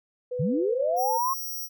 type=tone with pitch glide; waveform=sine; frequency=496.7 to 508.6 Hz; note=B4 to C5; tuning=+10 to -49 cents; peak=-28 dBFS; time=0.31-1.18 s; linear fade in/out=10 ms; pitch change=+41 cents; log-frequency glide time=0.61-0.7 s
type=linear sweep; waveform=sine; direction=up; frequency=121.6 to 1094 Hz; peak=-23 dBFS; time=0.39-1.34 s; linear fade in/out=10 ms
type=tone; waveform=10% pulse; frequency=5700 Hz; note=F8; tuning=34 cents sharp; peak=-26 dBFS; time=0.96-1.69 s; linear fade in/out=50 ms
effects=none